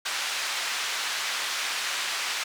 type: band-pass noise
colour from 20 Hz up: pink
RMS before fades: -30 dBFS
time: 0.05-2.44 s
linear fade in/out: 10 ms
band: 1400 to 6400 Hz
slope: 12 dB/octave
effects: none